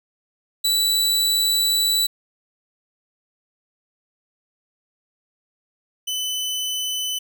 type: tone pair in turn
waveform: sawtooth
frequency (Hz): 3951 / 3012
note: B7 / F#7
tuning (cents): 0 / +30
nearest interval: perfect fourth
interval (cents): 470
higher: first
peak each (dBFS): -14 / -20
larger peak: first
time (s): 0.64-2.07 / 6.07-7.19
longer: first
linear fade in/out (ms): 10
effects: none